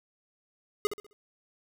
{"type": "tone with echo", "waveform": "square", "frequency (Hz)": 415.3, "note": "G#4", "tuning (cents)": 0, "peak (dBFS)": -24, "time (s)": [0.85, 0.87], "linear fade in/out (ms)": 0, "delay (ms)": 65, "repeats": 4, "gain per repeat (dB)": -9, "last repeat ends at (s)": 1.13, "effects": []}